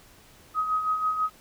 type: tone with tremolo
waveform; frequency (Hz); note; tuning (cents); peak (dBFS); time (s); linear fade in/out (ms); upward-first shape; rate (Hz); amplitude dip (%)
sine; 1262; D#6; +24; -21; 0.54-1.3; 50; sine; 6.1; 55
effects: pink hiss -54 dBFS RMS until 1.4 s